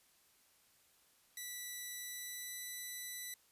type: tone with pitch glide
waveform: 5% pulse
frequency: 1968 to 1981.7 Hz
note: B6 to B6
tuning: -7 to +5 cents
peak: -33 dBFS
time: 1.37-3.34 s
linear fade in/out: 2 ms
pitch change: +12 cents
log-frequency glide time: 1.92-2.63 s
effects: white hiss -70 dBFS RMS until 3.51 s + resampled to 32000 Hz